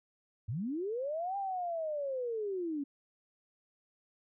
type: linear two-way sweep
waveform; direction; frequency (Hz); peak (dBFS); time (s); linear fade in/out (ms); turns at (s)
sine; up then down; 92.5 to 804 to 272.7; -33; 0.48-2.84; 10; 1.37
effects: none